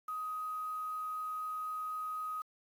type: tone with quantisation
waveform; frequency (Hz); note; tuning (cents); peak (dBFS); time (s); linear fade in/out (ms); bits
sine; 1256; D#6; +16; -36; 0.08-2.42; 5; 9
effects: AAC 64 kbps